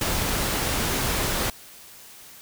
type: noise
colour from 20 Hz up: pink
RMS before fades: -25 dBFS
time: 0.01-1.5 s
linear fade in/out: 2 ms
effects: white hiss -46 dBFS RMS until 2.41 s